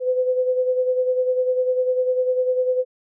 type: beating tone pair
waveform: sine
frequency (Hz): 506 / 516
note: B4 / C5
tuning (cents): +42 / -24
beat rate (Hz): 10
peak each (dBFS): -18 / -26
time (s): 0-2.85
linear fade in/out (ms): 50
effects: none